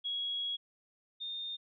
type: tone pair in turn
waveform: sine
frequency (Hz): 3322 / 3645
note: G#7 / A#7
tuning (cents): 0 / -40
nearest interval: major second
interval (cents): 160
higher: second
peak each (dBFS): -33 / -37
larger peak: first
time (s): 0.04-0.57 / 1.2-1.57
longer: first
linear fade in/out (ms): 20
effects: none